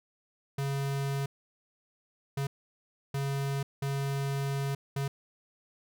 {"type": "tone bursts at uneven times", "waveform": "square", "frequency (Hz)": 138.59, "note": "C#3", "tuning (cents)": 0, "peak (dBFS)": -30, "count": 5, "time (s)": [[0.58, 1.26], [2.37, 2.47], [3.14, 3.63], [3.82, 4.75], [4.96, 5.08]], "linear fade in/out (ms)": 5, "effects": []}